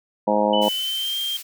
harmonic tone, 104.8 Hz, G#2, 16 cents sharp, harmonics 2 / 3 / 4 / 5 / 6 / 7 / 8 / 9, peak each -24 / -28 / -31 / -21 / -24 / -31 / -24 / -25 dBFS, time 0.27-0.69 s, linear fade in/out 10 ms
sine tone with pitch glide, 2988 to 3184 Hz, F#7 to G7, +16 to +26 cents, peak -23 dBFS, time 0.53-1.37 s, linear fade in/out 5 ms, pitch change +110 cents, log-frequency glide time 0.64-1.16 s
white high-pass noise, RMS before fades -35 dBFS, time 0.61-1.43 s, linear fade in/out 20 ms, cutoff 2100 Hz, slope 12 dB/octave
effects none

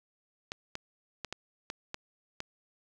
clicks, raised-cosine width 0.2 ms, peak -19 dBFS, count 7, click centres 0.519 / 0.754 / 1.247 / 1.326 / 1.701 / 1.944 / 2.404 s, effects none

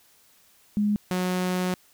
sine / sawtooth tone pair in turn, 207.7 / 182.41 Hz, G#3 / F#3, 0 / -24 cents, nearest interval major second, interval 224 cents, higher first, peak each -20 dBFS, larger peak neither, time 0.77-0.96 / 1.11-1.74 s, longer second, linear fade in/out 0 ms, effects white hiss -59 dBFS RMS until 1.93 s

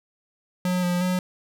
square tone with pitch steps, 181.2 / 177.4 / 182.4 Hz, F#3 / F3 / F#3, -36 / +27 / -24 cents, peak -22 dBFS, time 0.65-1.19 s, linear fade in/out 2 ms, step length 180 ms, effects none

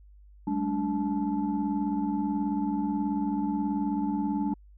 sine tone cluster, 195 / 213.5 / 290.1 / 868 Hz, G3 / G#3 / D4 / A5, -9 / +48 / -21 / -24 cents, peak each -32 / -31 / -28 / -35 dBFS, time 0.47-4.54 s, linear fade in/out 5 ms, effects tanh soft clip ceiling -17 dBFS + added 50 Hz sine -50 dBFS peak until 4.77 s

